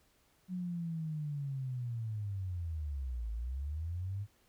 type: linear two-way sweep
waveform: sine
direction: down then up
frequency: 185 to 53.5 to 104 Hz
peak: -35 dBFS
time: 0.48-4.27 s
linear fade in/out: 50 ms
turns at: 3.31 s
effects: pink hiss -70 dBFS RMS until 4.48 s